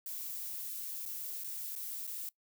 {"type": "noise with dropouts", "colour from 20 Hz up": "violet", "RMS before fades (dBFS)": -41, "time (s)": [0.06, 2.29], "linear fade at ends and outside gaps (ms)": 1, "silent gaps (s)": [[1.054, 1.06], [1.437, 1.444], [1.753, 1.76], [2.068, 2.075]], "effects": ["noise-tail reverb RT60 0.1 s tail -21 dB re dry"]}